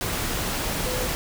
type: tone in noise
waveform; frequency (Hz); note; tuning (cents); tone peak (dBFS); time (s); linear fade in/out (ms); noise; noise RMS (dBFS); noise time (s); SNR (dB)
sine; 504; B4; +35; -31; 0.86-1.07; 0; pink; -27; 0.01-1.15; -7
effects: none